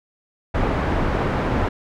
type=low-pass noise; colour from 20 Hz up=pink; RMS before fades=-21 dBFS; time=0.54-1.69 s; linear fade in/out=10 ms; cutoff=1400 Hz; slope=12 dB/octave; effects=none